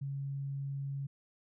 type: tone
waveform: sine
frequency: 138.59 Hz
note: C#3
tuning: in tune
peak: -35 dBFS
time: 0.01-1.07 s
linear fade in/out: 10 ms
effects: none